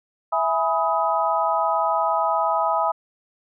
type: chord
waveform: sine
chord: E major seventh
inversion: none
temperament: equal with one note detuned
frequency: 659.3 / 830.6 / 987.8 / 1261.2 Hz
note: E5 / G#5 / B5 / D#6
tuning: 0 / 0 / 0 / +23 cents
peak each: -24 dBFS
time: 0.32-2.92 s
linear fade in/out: 10 ms
effects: none